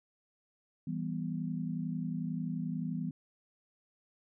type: chord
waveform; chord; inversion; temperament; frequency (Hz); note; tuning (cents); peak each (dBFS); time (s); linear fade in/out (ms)
sine; E minor; none; equal; 164.81 / 196 / 246.9; E3 / G3 / B3; 0 / 0 / 0; -36 / -39 / -38; 0.87-3.11; 5
effects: none